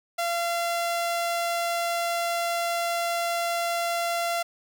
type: tone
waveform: sawtooth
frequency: 685 Hz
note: F5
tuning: 34 cents flat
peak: -21 dBFS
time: 0.18-4.43 s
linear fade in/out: 10 ms
effects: none